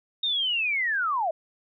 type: linear sweep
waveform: sine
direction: down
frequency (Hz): 3729 to 608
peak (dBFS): -23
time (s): 0.23-1.31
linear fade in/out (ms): 5
effects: none